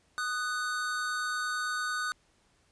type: tone pair together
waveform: square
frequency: 1239 / 1490.4 Hz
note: D#6 / F#6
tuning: -8 / +12 cents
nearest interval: minor third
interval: 320 cents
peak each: -35 / -33 dBFS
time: 0.18-2.12 s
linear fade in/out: 0 ms
effects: pink hiss -68 dBFS RMS until 2.71 s + resampled to 22050 Hz